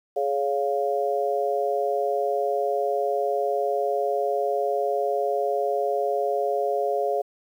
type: harmonic tone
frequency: 140 Hz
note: C#3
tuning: 18 cents sharp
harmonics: 3 / 4 / 5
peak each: -26 / -26 / -26 dBFS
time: 0.16-7.22 s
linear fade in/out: 10 ms
effects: 9-bit